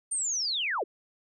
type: linear sweep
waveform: sine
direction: down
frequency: 9000 to 293.7 Hz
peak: -27 dBFS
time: 0.11-0.84 s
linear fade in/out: 10 ms
effects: none